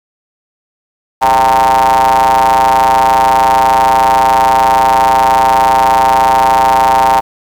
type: ring-modulated tone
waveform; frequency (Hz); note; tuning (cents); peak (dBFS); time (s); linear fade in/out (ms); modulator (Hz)
square; 61.74; B1; 0; -4; 1.21-7.21; 20; 851
effects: 7-bit